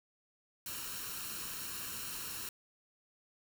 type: noise with comb filter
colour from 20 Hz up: white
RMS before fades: -42 dBFS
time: 0.66-2.49 s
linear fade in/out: 2 ms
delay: 0.72 ms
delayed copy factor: +0.6
effects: none